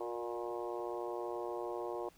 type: harmonic tone with a mistuned harmonic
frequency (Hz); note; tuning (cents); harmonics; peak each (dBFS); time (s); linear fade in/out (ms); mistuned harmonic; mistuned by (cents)
119.4; A#2; +42; 3 / 4 / 5 / 6 / 7 / 8 / 9; -41 / -43 / -45 / -47 / -48 / -49 / -50; 0-2.09; 5; 4; -25
effects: pink hiss -65 dBFS RMS until 2.17 s